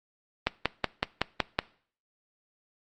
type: click train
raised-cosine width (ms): 0.3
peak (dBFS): -7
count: 7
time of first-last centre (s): 0.47-1.589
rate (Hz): 5.36
effects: noise-tail reverb RT60 0.5 s tail -21 dB re dry + Opus 32 kbps